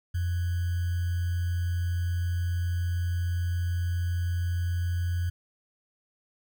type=tone with sample-and-hold; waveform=sine; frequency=87.31 Hz; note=F2; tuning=in tune; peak=-25 dBFS; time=0.14-5.3 s; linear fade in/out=10 ms; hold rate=1575 Hz; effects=none